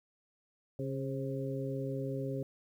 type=harmonic tone with a mistuned harmonic; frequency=135.9 Hz; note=C#3; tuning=34 cents flat; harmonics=1 / 2 / 3 / 4; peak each=-37 / -40 / -40 / -41 dBFS; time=0.79-2.43 s; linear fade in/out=2 ms; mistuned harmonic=4; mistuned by=-33 cents; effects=11-bit